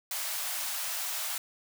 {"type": "high-pass noise", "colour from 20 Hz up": "white", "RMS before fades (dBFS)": -34, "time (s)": [0.11, 1.38], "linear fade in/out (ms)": 2, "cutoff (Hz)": 590, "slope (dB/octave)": 96, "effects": []}